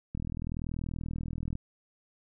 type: click train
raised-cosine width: 5 ms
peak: -23 dBFS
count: 58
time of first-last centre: 0.15-1.554 s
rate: 40.6 Hz
effects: none